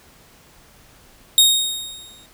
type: tone with exponential decay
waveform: sawtooth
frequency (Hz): 3729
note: A#7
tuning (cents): 0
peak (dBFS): -5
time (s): 1.38-2.26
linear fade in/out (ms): 1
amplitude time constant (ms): 190
effects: pink hiss -50 dBFS RMS until 2.33 s